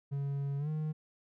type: tone with pitch glide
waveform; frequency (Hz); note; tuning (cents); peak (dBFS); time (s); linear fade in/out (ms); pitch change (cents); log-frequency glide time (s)
triangle; 140 to 154.45; C#3 to D#3; +18 to -12; -30; 0.11-0.93; 20; +170; 0.58-0.69
effects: none